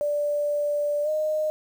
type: tone with pitch glide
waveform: sine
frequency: 586 to 616.2 Hz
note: D5 to D#5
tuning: -4 to -17 cents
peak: -22 dBFS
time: 0.01-1.5 s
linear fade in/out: 0 ms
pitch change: +87 cents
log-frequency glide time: 1.03-1.09 s
effects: 8-bit